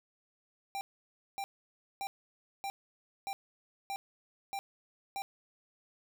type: tone bursts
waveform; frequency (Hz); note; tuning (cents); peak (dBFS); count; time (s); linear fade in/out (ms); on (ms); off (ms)
square; 790; G5; +13; -36; 8; 0.75-5.22; 0; 60; 570
effects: none